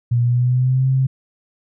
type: tone with pitch glide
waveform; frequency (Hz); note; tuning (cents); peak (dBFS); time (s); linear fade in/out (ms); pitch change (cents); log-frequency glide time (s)
sine; 119.8 to 132.16; A#2 to C3; +48 to +18; -13; 0.11-1.07; 10; +170; 0.21-0.87
effects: none